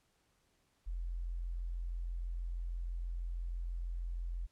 sine tone, 43.1 Hz, F1, 22 cents flat, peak -36 dBFS, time 0.86-4.47 s, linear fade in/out 20 ms, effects pink hiss -75 dBFS RMS until 4.51 s + low-pass 11000 Hz 12 dB/octave

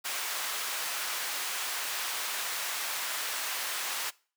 pink high-pass noise, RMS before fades -34 dBFS, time 0.04-4.11 s, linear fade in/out 20 ms, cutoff 1100 Hz, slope 12 dB/octave, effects noise-tail reverb RT60 0.4 s tail -23 dB re dry

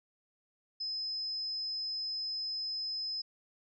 sine tone, 5100 Hz, D#8, 42 cents sharp, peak -34 dBFS, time 0.8-3.22 s, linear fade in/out 10 ms, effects none

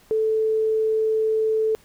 sine tone, 438.6 Hz, A4, 6 cents flat, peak -18 dBFS, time 0.11-1.75 s, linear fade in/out 0 ms, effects pink hiss -55 dBFS RMS until 1.84 s

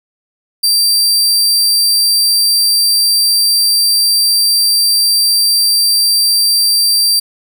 sawtooth tone, 4699 Hz, D8, in tune, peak -6 dBFS, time 0.63-7.2 s, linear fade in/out 10 ms, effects none

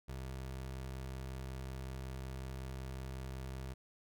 25% pulse tone, 65.41 Hz, C2, in tune, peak -38 dBFS, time 0.08-3.74 s, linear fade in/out 10 ms, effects none

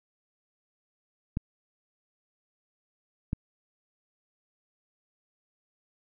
clicks, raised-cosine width 5 ms, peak -16 dBFS, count 2, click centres 1.371 / 3.331 s, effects none

